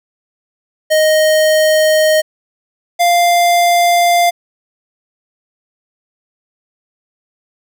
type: tone pair in turn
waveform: square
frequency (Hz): 622.3 / 696.5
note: D#5 / F5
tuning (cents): 0 / -5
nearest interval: major second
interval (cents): 195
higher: second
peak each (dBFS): -9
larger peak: neither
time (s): 0.9-2.22 / 2.99-4.31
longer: neither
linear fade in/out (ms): 20
effects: none